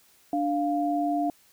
sine tone pair together, 293.7 / 698.5 Hz, D4 / F5, 0 / 0 cents, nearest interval octave + minor third, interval 1500 cents, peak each -26 / -26 dBFS, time 0.33-1.3 s, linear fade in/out 2 ms, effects white hiss -60 dBFS RMS until 1.52 s

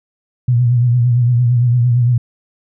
sine tone with vibrato, 121.5 Hz, B2, 28 cents flat, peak -9 dBFS, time 0.48-2.18 s, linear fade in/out 5 ms, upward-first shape triangle, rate 8.8 Hz, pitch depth 72 cents each way, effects none

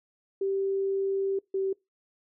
sine tone pair in turn, 390.1 / 385.8 Hz, G4 / G4, -8 / -28 cents, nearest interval unison, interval 20 cents, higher first, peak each -25 dBFS, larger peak neither, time 0.41-1.39 / 1.54-1.73 s, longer first, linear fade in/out 5 ms, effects noise-tail reverb RT60 0.2 s tail -24 dB re dry

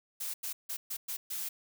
blue noise bursts at uneven times, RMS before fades -37 dBFS, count 6, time 0.2-0.34 / 0.43-0.53 / 0.69-0.77 / 0.9-0.97 / 1.08-1.17 / 1.3-1.49 s, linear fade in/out 10 ms, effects none

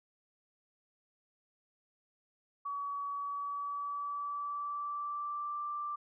sine tone with pitch glide, 1134 to 1177.4 Hz, C#6 to D6, +39 to +4 cents, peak -35 dBFS, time 2.65-5.96 s, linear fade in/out 10 ms, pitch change +65 cents, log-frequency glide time 3.09-5.63 s, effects none

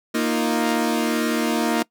sawtooth chord, Bb suspended fourth, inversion none, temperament equal, 233.1 / 311.1 / 349.2 Hz, Bb3 / Eb4 / F4, 0 / 0 / 0 cents, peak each -18 / -20 / -23 dBFS, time 0.14-1.83 s, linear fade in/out 10 ms, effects noise-tail reverb RT60 0.1 s tail -22 dB re dry

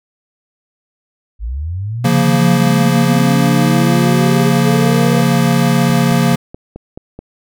sine linear sweep, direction up, 49.01 to 491.7 Hz, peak -18 dBFS, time 1.39-5.24 s, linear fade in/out 50 ms
square chord, Bb minor, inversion first, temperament equal, 138.59 / 174.61 / 233.1 Hz, Db3 / F3 / Bb3, 0 / 0 / 0 cents, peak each -15 dBFS, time 2.04-6.36 s, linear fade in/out 10 ms
click train, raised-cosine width 2 ms, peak -16 dBFS, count 7, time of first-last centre 5.9-7.19 s, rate 4.65 Hz
effects none

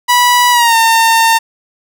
sawtooth tone with pitch glide, 979 to 908.2 Hz, B5 to A#5, -15 to -45 cents, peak -3 dBFS, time 0.08-1.39 s, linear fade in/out 20 ms, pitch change -130 cents, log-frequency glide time 0.51-0.76 s, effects none

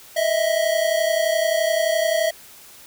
square tone pair together, 627.7 / 659.3 Hz, D#5 / E5, +15 / 0 cents, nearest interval minor second, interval 85 cents, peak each -22 / -21 dBFS, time 0.16-2.31 s, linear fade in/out 10 ms, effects white hiss -45 dBFS RMS until 2.86 s

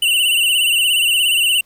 square tone with vibrato, 2862 Hz, F7, 42 cents sharp, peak -13 dBFS, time 0.02-1.61 s, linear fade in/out 5 ms, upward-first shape sine, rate 17 Hz, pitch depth 95 cents each way, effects pink hiss -57 dBFS RMS until 1.65 s

